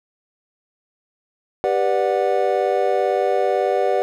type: chord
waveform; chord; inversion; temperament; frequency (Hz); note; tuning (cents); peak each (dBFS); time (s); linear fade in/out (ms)
triangle; G major seventh; none; just; 392 / 490 / 588 / 735; G4 / B4 / D5 / F#5; 0 / -14 / +2 / -12; -20; 1.64-4.02; 0
effects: none